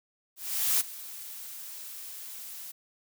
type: noise with ADSR envelope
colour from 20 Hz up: blue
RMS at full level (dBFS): -24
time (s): 0.36-2.72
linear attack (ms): 440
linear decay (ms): 19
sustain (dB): -18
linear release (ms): 13
effects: none